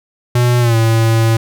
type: tone with pitch glide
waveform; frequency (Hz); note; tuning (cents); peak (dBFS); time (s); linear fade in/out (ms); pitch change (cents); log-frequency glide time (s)
square; 122 to 113.17; B2 to A2; -21 to +49; -10; 0.35-1.37; 5; -130; 0.6-0.76
effects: none